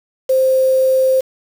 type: tone with quantisation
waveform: sine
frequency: 523.3 Hz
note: C5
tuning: in tune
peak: -10 dBFS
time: 0.29-1.21 s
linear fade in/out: 10 ms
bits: 5
effects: none